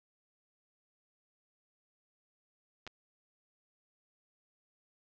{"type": "clicks", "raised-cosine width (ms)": 0.2, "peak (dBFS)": -27, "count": 2, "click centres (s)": [2.867, 2.875], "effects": ["low-pass 5000 Hz 12 dB/octave"]}